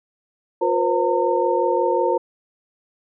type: tone cluster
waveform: sine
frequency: 355.7 / 481.5 / 527 / 911 Hz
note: F4 / B4 / C5 / A#5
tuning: +32 / -44 / +12 / -40 cents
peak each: -22 dBFS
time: 0.61-2.18 s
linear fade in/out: 10 ms
effects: none